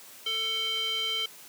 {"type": "tone with band-pass filter", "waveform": "square", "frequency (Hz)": 445.3, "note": "A4", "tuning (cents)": 21, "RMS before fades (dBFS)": -30, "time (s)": [0.26, 1.26], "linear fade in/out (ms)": 5, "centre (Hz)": 3100, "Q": 5.9, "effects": ["white hiss -49 dBFS RMS until 1.48 s", "high-pass 150 Hz 12 dB/octave"]}